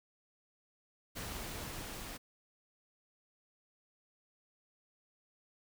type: noise with level ramp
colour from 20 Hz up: pink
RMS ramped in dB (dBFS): -42 to -45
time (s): 1.15-2.18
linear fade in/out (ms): 20
effects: none